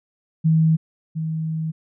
sine tone pair in turn, 160 / 159.44 Hz, D#3 / D#3, +49 / +43 cents, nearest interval unison, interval 6 cents, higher first, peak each -13 / -22 dBFS, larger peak first, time 0.44-0.77 / 1.15-1.72 s, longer second, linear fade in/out 20 ms, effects none

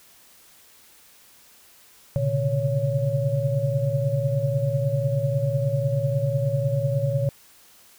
sine tone cluster, 118.1 / 134.3 / 144.3 / 558 Hz, A#2 / C3 / D3 / C#5, +23 / +46 / -30 / +11 cents, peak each -26 dBFS, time 2.16-7.29 s, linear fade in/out 0 ms, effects white hiss -53 dBFS RMS until 7.98 s

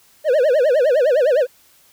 triangle tone with vibrato, 551 Hz, C#5, 11 cents flat, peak -10 dBFS, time 0.24-1.47 s, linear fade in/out 50 ms, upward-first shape sine, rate 9.8 Hz, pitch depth 240 cents each way, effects white hiss -53 dBFS RMS until 1.92 s

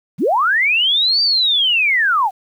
sine linear two-way sweep, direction up then down, 120.6 to 4699 to 710 Hz, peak -12 dBFS, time 0.18-2.31 s, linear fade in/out 50 ms, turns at 1.22 s, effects 8-bit

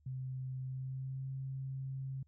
sine tone with pitch glide, 130 to 133.65 Hz, C3 to C3, -11 to +37 cents, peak -38 dBFS, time 0.06-2.23 s, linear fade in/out 5 ms, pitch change +48 cents, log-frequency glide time 0.62-1.3 s, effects added 75 Hz sine -66 dBFS peak until 2.27 s

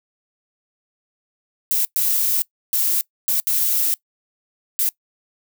violet noise bursts at uneven times, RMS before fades -19 dBFS, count 6, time 1.71-1.85 / 1.96-2.42 / 2.73-3.01 / 3.28-3.4 / 3.47-3.94 / 4.79-4.89 s, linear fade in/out 0 ms, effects noise-tail reverb RT60 0.1 s tail -22 dB re dry

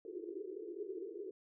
white band-pass noise, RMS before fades -45 dBFS, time 0.05-1.31 s, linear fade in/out 2 ms, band 330 to 440 Hz, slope 96 dB/octave, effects none

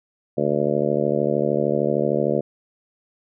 harmonic tone, 73.2 Hz, D2, 5 cents flat, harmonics 2 / 3 / 4 / 5 / 6 / 7 / 8 / 9, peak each -28 / -26 / -30 / -25 / -26 / -25 / -25 / -31 dBFS, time 0.37-2.41 s, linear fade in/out 10 ms, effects none

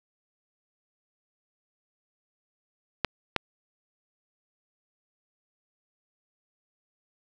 clicks, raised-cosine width 0.3 ms, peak -7 dBFS, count 2, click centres 3.047 / 3.363 s, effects none

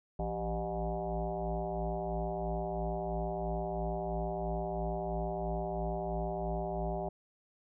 sine tone with frequency modulation, 390 Hz, G4, 9 cents flat, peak -32 dBFS, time 0.19-7.09 s, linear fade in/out 5 ms, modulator 111 Hz, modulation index 3.6, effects none

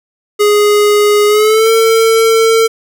square tone with pitch glide, 415.3 to 450.3 Hz, G#4 to A4, 0 to +40 cents, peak -7 dBFS, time 0.39-2.68 s, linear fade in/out 20 ms, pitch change +140 cents, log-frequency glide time 1.27-1.7 s, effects none

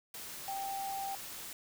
sine tone in noise, 784 Hz, G5, in tune, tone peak -36 dBFS, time 0.48-1.15 s, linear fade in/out 2 ms, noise white, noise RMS -45 dBFS, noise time 0.14-1.53 s, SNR +6 dB, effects none

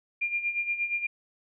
sine tone with tremolo, 2400 Hz, D7, 37 cents sharp, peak -24 dBFS, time 0.21-1.07 s, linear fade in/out 10 ms, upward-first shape sine, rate 8.5 Hz, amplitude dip 70%, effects none

